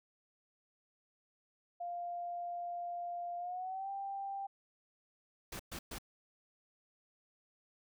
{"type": "tone with pitch glide", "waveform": "sine", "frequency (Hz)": [698.5, 788.6], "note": ["F5", "G5"], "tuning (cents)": [0, 10], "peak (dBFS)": -38, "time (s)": [1.8, 4.47], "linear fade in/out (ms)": 10, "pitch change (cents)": 210, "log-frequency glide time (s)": [3.38, 3.9]}
{"type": "noise bursts", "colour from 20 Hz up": "pink", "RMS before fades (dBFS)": -44, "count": 3, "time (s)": [5.52, 5.985], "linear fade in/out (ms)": 5, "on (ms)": 75, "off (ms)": 120}
{"effects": []}